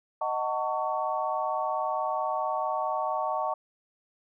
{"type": "chord", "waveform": "sine", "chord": "D# half-diminished seventh", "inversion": "none", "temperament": "just", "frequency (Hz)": [622.3, 746.7, 896, 1120.1], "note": ["D#5", "F#5", "A5", "C#6"], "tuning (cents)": [0, 16, 31, 18], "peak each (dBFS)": -32, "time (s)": [0.21, 3.54], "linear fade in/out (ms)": 5, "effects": []}